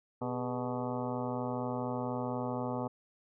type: harmonic tone with a mistuned harmonic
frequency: 124.1 Hz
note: B2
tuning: 9 cents sharp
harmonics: 1 / 2 / 3 / 4 / 5 / 6 / 7 / 8 / 9 / 10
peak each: -40 / -37 / -43 / -40 / -42 / -44 / -42 / -49 / -46 / -50 dBFS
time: 0.21-2.88 s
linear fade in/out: 10 ms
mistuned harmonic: 3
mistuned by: +140 cents
effects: none